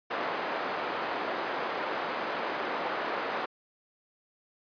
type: band-pass noise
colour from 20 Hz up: white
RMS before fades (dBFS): -33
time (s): 0.1-3.46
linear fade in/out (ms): 10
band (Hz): 360 to 1200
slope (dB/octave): 12
effects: resampled to 11025 Hz